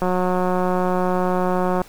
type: click train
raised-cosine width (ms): 1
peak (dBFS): -8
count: 328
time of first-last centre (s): 0.02-1.817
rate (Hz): 182
effects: pink hiss -46 dBFS RMS until 1.88 s